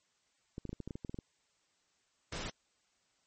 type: clicks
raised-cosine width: 3 ms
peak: -28 dBFS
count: 12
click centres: 0.581 / 0.653 / 0.693 / 0.73 / 0.803 / 0.876 / 0.908 / 0.955 / 1.048 / 1.095 / 1.144 / 1.188 s
type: noise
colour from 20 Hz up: pink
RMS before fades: -40 dBFS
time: 2.32-2.5 s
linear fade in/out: 5 ms
effects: white hiss -75 dBFS RMS until 3.26 s + MP3 32 kbps